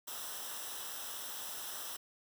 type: noise with comb filter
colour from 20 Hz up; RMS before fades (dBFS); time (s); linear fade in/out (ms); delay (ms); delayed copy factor
white; -43; 0.07-1.97; 10; 0.44; -0.7
effects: none